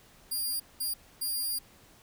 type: tone bursts at uneven times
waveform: 5% pulse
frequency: 4802 Hz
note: D8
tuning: 38 cents sharp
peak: -23 dBFS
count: 3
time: 0.31-0.6 / 0.8-0.94 / 1.21-1.59 s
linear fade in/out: 10 ms
effects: pink hiss -58 dBFS RMS until 2.02 s